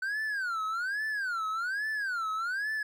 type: tone with vibrato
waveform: triangle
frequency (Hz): 1500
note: F#6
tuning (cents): +23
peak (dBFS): -28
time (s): 0.02-2.83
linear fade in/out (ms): 5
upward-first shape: sine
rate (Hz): 1.2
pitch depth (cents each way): 270
effects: none